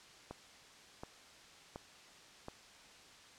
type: click train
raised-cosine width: 1 ms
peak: -30 dBFS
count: 4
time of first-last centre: 0.31-2.484 s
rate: 1.38 Hz
effects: white hiss -58 dBFS RMS until 3.38 s + low-pass 6000 Hz 12 dB/octave